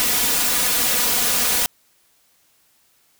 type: noise with comb filter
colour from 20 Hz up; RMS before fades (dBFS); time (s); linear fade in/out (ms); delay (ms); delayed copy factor
white; -19; 0-1.66; 0; 4.1; +0.85
effects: white hiss -60 dBFS RMS until 3.19 s